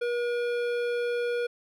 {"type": "tone with hard clipping", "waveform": "triangle", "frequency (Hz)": 480.1, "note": "B4", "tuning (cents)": -49, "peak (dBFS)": -28, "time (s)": [0.01, 1.47], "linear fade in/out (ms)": 10, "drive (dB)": 17, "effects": []}